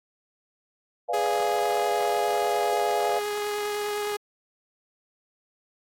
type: chord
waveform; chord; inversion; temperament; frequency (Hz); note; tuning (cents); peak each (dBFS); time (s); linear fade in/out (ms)
sine; B diminished seventh; none; equal; 493.9 / 587.3 / 698.5 / 830.6; B4 / D5 / F5 / Ab5; 0 / 0 / 0 / 0; -31 / -31 / -27 / -33; 1.08-3.2; 20
type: tone with vibrato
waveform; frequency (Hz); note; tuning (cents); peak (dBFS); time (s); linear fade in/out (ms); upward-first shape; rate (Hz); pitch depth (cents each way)
sawtooth; 415.3; G#4; 0; -23; 1.13-4.17; 10; sine; 9.9; 10
effects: AAC 64 kbps